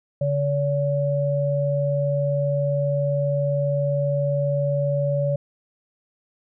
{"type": "tone pair together", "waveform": "sine", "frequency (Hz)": [142.5, 570], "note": ["C#3", "C#5"], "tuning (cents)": [48, 48], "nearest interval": "2 octaves", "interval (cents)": 2400, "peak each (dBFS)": -22, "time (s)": [0.21, 5.36], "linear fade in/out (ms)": 5, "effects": []}